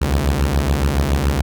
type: beating tone pair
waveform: sawtooth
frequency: 66.3 / 73.4 Hz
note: C2 / D2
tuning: +23 / 0 cents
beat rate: 7.1 Hz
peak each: -14 dBFS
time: 0.01-1.42 s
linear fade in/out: 10 ms
effects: none